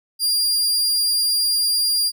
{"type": "tone", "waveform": "sawtooth", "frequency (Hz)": 4803, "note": "D8", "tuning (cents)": 38, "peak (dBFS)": -14, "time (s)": [0.19, 2.12], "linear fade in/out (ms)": 50, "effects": []}